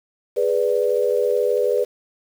sine chord, G# diminished, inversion none, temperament equal, 415.3 / 493.9 / 587.3 Hz, G#4 / B4 / D5, 0 / 0 / 0 cents, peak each -21 / -19 / -24 dBFS, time 0.36-1.85 s, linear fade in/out 20 ms, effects 7-bit

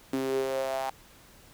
sawtooth tone with high-pass filter sweep, 133 Hz, C3, 29 cents sharp, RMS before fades -30 dBFS, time 0.13-0.9 s, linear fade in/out 2 ms, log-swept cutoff 290 to 810 Hz, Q 6.3, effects pink hiss -55 dBFS RMS until 1.53 s

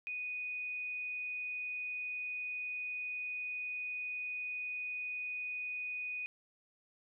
sine tone, 2482 Hz, D#7, 5 cents flat, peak -37 dBFS, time 0.07-6.26 s, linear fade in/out 0 ms, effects none

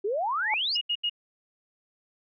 sine exponential sweep, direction up, 378 to 5410 Hz, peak -25 dBFS, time 0.04-0.77 s, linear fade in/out 10 ms
sine tone with exponential growth, 861 Hz, A5, 38 cents flat, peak -22 dBFS, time 0.36-0.54 s, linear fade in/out 1 ms, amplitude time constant 39 ms
sine tone bursts, 2870 Hz, F7, 47 cents sharp, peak -24 dBFS, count 3, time 0.75-1.097 s, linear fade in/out 10 ms, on 63 ms, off 79 ms
effects none

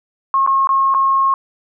sine tone with dropouts, 1082 Hz, C#6, 42 cents flat, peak -11 dBFS, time 0.34-1.34 s, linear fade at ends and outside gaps 1 ms, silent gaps 0.464-0.474 / 0.672-0.691 / 0.941-0.947 s, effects none

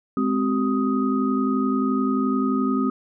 sine tone cluster, 208.7 / 260.2 / 382.5 / 1251 Hz, G#3 / C4 / G4 / D#6, +9 / -9 / -42 / +9 cents, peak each -25 / -21 / -29 / -28 dBFS, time 0.17-2.9 s, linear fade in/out 2 ms, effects none

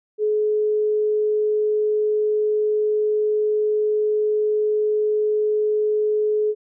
sine tone, 425 Hz, G#4, 40 cents sharp, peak -17 dBFS, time 0.18-6.55 s, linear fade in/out 50 ms, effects none

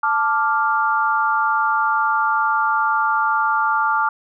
sine chord, D minor, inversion second, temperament equal, 880 / 1174.7 / 1396.9 Hz, A5 / D6 / F6, 0 / 0 / 0 cents, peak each -20 dBFS, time 0.03-4.09 s, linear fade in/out 5 ms, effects none

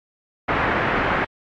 white low-pass noise, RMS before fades -21 dBFS, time 0.48-1.25 s, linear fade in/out 10 ms, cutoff 1900 Hz, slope 24 dB/octave, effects AAC 64 kbps

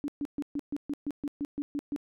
sine tone bursts, 288 Hz, D4, 34 cents flat, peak -29 dBFS, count 12, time 0.04-1.962 s, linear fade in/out 0 ms, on 41 ms, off 130 ms, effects none

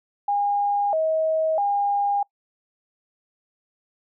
sine tone with pitch steps, 813 / 636 / 809 Hz, G#5 / D#5 / G#5, -37 / +38 / -46 cents, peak -19 dBFS, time 0.28-2.23 s, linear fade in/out 5 ms, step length 650 ms, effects noise-tail reverb RT60 0.1 s tail -24 dB re dry

